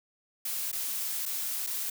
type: noise with dropouts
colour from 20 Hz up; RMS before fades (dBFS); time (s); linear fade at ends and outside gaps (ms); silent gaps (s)
blue; -33; 0.45-1.9; 5; 0.717-0.727 / 1.256-1.261 / 1.666-1.67
effects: none